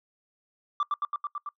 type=tone with echo; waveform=sine; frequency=1172 Hz; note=D6; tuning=4 cents flat; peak=-20 dBFS; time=0.8-0.83 s; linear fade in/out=2 ms; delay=110 ms; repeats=6; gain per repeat=-2 dB; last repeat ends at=1.49 s; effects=noise-tail reverb RT60 0.1 s tail -22 dB re dry + tanh soft clip ceiling -22 dBFS